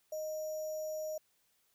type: tone with sample-and-hold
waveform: sine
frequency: 620 Hz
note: D#5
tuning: 6 cents flat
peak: -36 dBFS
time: 0.12-1.18 s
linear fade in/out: 5 ms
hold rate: 6300 Hz
effects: white hiss -74 dBFS RMS until 1.74 s